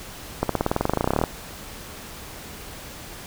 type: accelerating click train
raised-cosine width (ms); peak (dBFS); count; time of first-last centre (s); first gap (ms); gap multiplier
1; -6; 21; 0.43-1.238; 63; 0.95
effects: pink hiss -39 dBFS RMS until 3.26 s